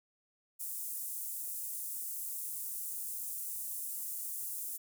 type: high-pass noise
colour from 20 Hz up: pink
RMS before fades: -40 dBFS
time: 0.59-4.78 s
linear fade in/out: 20 ms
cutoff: 9000 Hz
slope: 24 dB/octave
effects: none